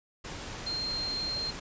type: tone in noise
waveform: sine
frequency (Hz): 4186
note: C8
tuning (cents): 0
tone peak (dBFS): -31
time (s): 0.66-1.51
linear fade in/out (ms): 10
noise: pink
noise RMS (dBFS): -40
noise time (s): 0.24-1.6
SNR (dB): +6
effects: resampled to 16000 Hz